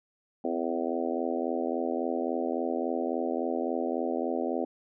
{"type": "harmonic tone with a mistuned harmonic", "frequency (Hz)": 83.6, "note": "E2", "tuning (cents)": 25, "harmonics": [3, 4, 5, 6, 7, 8, 9], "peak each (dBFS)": [-33, -34, -35, -36, -36, -37, -38], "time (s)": [0.44, 4.65], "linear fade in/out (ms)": 5, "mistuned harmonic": 3, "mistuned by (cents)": 33, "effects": []}